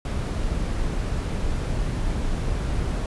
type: noise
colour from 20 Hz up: brown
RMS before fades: -25 dBFS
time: 0.05-3.06 s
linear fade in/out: 2 ms
effects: resampled to 24000 Hz